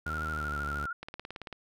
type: tone with pitch glide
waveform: sawtooth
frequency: 77.9 to 72.26 Hz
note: D#2 to D2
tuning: +3 to -27 cents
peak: -32 dBFS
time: 0.06-0.86 s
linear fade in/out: 5 ms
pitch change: -130 cents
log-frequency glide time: 0.3-0.56 s
type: tone with vibrato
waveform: sine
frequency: 1391 Hz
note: F6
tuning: 7 cents flat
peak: -33 dBFS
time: 0.06-0.93 s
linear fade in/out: 5 ms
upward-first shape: square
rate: 13 Hz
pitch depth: 47 cents each way
type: click train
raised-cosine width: 0.3 ms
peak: -24 dBFS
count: 10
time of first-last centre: 1.03-1.527 s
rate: 18.1 Hz
effects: none